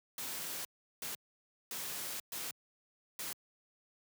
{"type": "noise bursts at uneven times", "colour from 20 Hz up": "white", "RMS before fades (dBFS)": -41, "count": 5, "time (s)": [[0.18, 0.65], [1.02, 1.15], [1.71, 2.2], [2.32, 2.51], [3.19, 3.33]], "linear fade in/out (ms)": 2, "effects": ["high-pass 100 Hz 12 dB/octave"]}